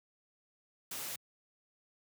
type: noise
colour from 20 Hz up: white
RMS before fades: -41 dBFS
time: 0.91-1.16 s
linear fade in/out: 5 ms
effects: high-pass 100 Hz 12 dB/octave